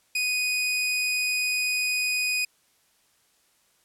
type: tone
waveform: sawtooth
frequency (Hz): 2487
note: D#7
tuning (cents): -1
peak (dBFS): -20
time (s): 0.15-2.45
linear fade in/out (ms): 5
effects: white hiss -65 dBFS RMS until 3.84 s + low-pass 12000 Hz 12 dB/octave